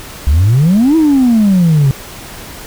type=exponential two-way sweep; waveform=sine; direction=up then down; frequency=65.5 to 329.6 to 132.2 Hz; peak=-4 dBFS; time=0.27-1.91 s; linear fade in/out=0 ms; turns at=0.96 s; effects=tanh soft clip ceiling -4 dBFS + pink hiss -30 dBFS RMS until 2.66 s